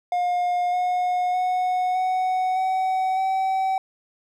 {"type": "tone with pitch steps", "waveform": "triangle", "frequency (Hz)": [713, 723, 733, 743.3, 753.7, 764.2], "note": ["F5", "F#5", "F#5", "F#5", "F#5", "G5"], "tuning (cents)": [36, -40, -16, 8, 32, -44], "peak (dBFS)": -18, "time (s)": [0.12, 3.78], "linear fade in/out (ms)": 2, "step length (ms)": 610, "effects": []}